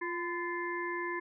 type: harmonic tone with a mistuned harmonic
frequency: 349.2 Hz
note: F4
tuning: in tune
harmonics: 1 / 3 / 5 / 6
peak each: -37 / -38 / -39 / -42 dBFS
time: 0.01-1.2 s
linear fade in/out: 10 ms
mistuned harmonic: 3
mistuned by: -51 cents
effects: none